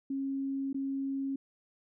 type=tone with dropouts; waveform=sine; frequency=272.2 Hz; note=C#4; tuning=31 cents flat; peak=-31 dBFS; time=0.1-1.36 s; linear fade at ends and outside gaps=5 ms; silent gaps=0.73-0.744 s; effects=none